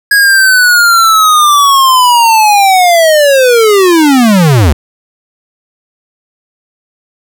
square linear sweep, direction down, 1661.2 to 65.41 Hz, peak -4 dBFS, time 0.11-4.73 s, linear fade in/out 5 ms, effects none

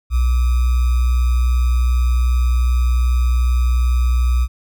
sine tone with sample-and-hold, 61.3 Hz, B1, 12 cents flat, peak -12 dBFS, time 0.1-4.48 s, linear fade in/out 50 ms, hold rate 1225 Hz, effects none

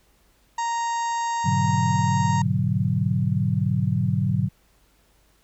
harmonic tone, 932.3 Hz, A#5, in tune, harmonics 1 / 2 / 3 / 4 / 5 / 6 / 7 / 8, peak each -23 / -35 / -43 / -44 / -45 / -47 / -39 / -41 dBFS, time 0.58-2.42 s, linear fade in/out 5 ms
sine chord, G# half-diminished seventh, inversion none, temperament equal, 103.83 / 123.47 / 146.83 / 185 Hz, G#2 / B2 / D3 / F#3, 0 / 0 / 0 / 0 cents, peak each -25 dBFS, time 1.44-4.49 s, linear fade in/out 20 ms
effects added 50 Hz sine -62 dBFS peak until 5.43 s + pink hiss -62 dBFS RMS until 5.43 s

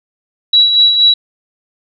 sine tone with tremolo, 3905 Hz, B7, 20 cents flat, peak -4 dBFS, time 0.53-1.14 s, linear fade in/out 5 ms, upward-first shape sine, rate 4.2 Hz, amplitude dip 50%, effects none

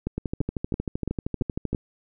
two click trains, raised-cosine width 3 ms, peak -14 / -13 dBFS, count 21 / 6, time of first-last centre 0.18-1.73 / 0.07-1.748 s, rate 12.9 / 2.98 Hz, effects none

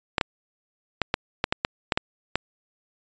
clicks, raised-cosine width 0.3 ms, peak -5 dBFS, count 10, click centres 0.182 / 0.212 / 1.017 / 1.141 / 1.441 / 1.525 / 1.649 / 1.922 / 1.975 / 2.356 s, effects resampled to 16000 Hz

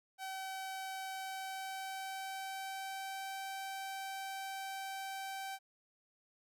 sawtooth tone with pitch glide, 765 to 774.8 Hz, G5 to G5, -42 to -20 cents, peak -37 dBFS, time 0.18-5.59 s, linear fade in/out 50 ms, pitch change +22 cents, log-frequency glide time 1.08-3.39 s, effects none

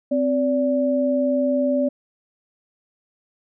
sine tone pair together, 260 / 578 Hz, C4 / D5, -11 / -28 cents, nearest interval octave + major second, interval 1383 cents, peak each -20 dBFS, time 0.11-1.89 s, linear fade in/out 10 ms, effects none

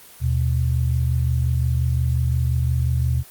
sine tone pair together, 77.78 / 123.47 Hz, D#2 / B2, 0 / 0 cents, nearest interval minor sixth, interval 800 cents, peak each -20 dBFS, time 0.2-3.24 s, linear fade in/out 50 ms, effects white hiss -45 dBFS RMS until 3.3 s + Opus 24 kbps

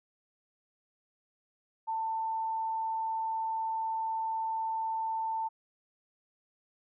sine tone, 892 Hz, A5, 23 cents sharp, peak -30 dBFS, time 1.87-5.49 s, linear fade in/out 20 ms, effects none

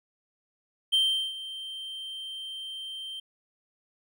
triangle tone with ADSR envelope, 3136 Hz, G7, in tune, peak -18 dBFS, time 0.92-3.2 s, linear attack 18 ms, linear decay 390 ms, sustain -16 dB, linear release 6 ms, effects none

